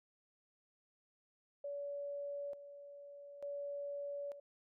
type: tone with tremolo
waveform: sine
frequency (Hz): 570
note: C#5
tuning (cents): +48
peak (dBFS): -40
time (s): 1.64-4.4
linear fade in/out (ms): 5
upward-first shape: square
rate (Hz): 0.56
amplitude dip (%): 70
effects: none